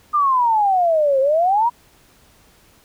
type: exponential two-way sweep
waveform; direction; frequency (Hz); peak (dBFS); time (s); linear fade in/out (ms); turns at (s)
sine; down then up; 1224 to 523.3 to 982; -13; 0.13-1.7; 20; 1.2
effects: pink hiss -53 dBFS RMS until 2.84 s